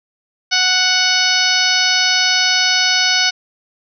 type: harmonic tone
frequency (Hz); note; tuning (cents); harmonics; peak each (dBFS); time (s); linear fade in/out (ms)
740; F#5; 0; 1 / 2 / 3 / 4 / 5 / 6 / 7 / 8; -25 / -19 / -20 / -20 / -22 / -19 / -19 / -23; 0.51-3.31; 20
effects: none